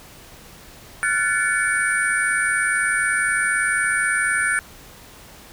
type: tone cluster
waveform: sine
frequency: 1389 / 1489 / 1745 / 2252 / 9120 Hz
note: F6 / F#6 / A6 / C#7 / C#9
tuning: -10 / +11 / -15 / +27 / +48 cents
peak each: -27 / -21 / -22 / -27 / -27 dBFS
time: 1.03-4.59 s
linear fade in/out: 0 ms
effects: tanh soft clip ceiling -7 dBFS + pink hiss -44 dBFS RMS until 5.52 s